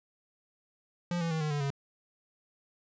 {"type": "tone with pitch steps", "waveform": "square", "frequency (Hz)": [174.61, 166.92, 159.56, 152.53, 145.81, 139.39], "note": ["F3", "E3", "D#3", "D#3", "D3", "C#3"], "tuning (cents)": [0, 22, 44, -34, -12, 10], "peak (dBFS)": -30, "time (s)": [1.11, 1.704], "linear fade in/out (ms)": 2, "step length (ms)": 99, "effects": ["resampled to 16000 Hz"]}